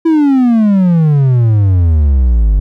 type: exponential sweep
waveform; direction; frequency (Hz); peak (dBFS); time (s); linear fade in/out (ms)
triangle; down; 333.7 to 48; -4; 0.05-2.6; 10
effects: none